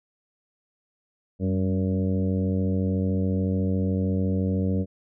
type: harmonic tone with a mistuned harmonic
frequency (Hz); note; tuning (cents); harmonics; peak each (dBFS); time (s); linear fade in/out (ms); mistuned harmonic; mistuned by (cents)
93.8; F#2; +24; 1 / 2 / 3 / 4 / 5 / 6 / 7; -25 / -25 / -31 / -38 / -33 / -38 / -47; 1.39-4.86; 50; 2; +39
effects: none